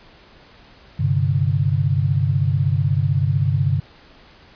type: chord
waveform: sine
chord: G suspended fourth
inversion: none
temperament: equal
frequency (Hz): 98 / 130.81 / 146.83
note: G2 / C3 / D3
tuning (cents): 0 / 0 / 0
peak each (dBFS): -20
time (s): 0.99-3.8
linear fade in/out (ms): 10
effects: pink hiss -48 dBFS RMS until 4.55 s + resampled to 11025 Hz